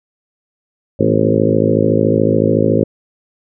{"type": "harmonic tone with a mistuned harmonic", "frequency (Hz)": 53.8, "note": "A1", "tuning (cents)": -38, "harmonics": [2, 3, 4, 5, 6, 7, 8, 9, 10], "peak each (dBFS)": [-19, -19, -19, -19, -19, -19, -19, -19, -19], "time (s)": [0.99, 2.84], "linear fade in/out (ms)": 10, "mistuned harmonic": 4, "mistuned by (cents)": 39, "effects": []}